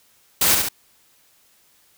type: noise with echo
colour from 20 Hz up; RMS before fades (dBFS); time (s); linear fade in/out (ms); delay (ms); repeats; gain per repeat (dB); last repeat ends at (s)
white; -17; 0.41-0.55; 5; 69; 2; -4; 0.688
effects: white hiss -58 dBFS RMS until 1.97 s